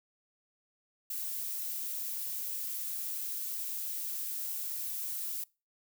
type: noise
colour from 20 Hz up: violet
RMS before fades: -37 dBFS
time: 1.1-5.44 s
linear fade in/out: 5 ms
effects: noise-tail reverb RT60 0.3 s tail -24 dB re dry